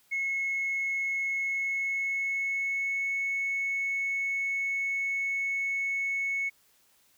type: tone with pitch glide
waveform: sine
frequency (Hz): 2182 to 2205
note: C#7 to C#7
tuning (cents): -28 to -10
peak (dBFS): -26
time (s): 0.11-6.5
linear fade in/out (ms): 20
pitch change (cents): +18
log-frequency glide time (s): 1.35-3.11
effects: tanh soft clip ceiling -24 dBFS + white hiss -65 dBFS RMS until 7.17 s